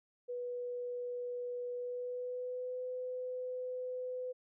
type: tone with pitch glide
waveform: sine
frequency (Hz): 490 to 504.4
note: B4 to B4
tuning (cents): -14 to +36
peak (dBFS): -37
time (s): 0.28-4.33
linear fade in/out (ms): 20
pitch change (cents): +50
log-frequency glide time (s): 1.74-2.83
effects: none